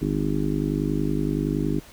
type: harmonic tone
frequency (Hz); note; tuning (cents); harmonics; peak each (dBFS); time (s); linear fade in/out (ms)
50.7; G#1; -41; 1 / 3 / 4 / 5 / 6 / 7 / 8; -31 / -27 / -33 / -28 / -27 / -33 / -33; 0.01-1.8; 10
effects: pink hiss -48 dBFS RMS until 1.92 s